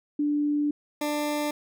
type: tone pair in turn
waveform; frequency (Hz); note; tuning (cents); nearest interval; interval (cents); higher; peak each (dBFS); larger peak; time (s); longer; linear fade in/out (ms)
sine / 20% pulse; 293.7 / 296.4; D4 / D4; 0 / +16; unison; 16; second; -22 / -21; second; 0.19-0.71 / 1.01-1.51; first; 5
effects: none